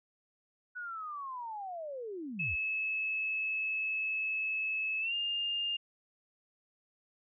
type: linear sweep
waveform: sine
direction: down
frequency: 1490 to 51 Hz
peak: -38 dBFS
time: 0.75-2.56 s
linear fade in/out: 20 ms
type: tone with pitch glide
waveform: sine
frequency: 2595 to 2814 Hz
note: E7 to F7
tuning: -28 to +12 cents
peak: -31 dBFS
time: 2.39-5.77 s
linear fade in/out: 10 ms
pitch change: +140 cents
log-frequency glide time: 5-5.14 s
effects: none